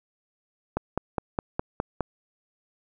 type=click train; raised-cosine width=1 ms; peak=-11 dBFS; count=7; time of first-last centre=0.77-2.007 s; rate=4.85 Hz; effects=none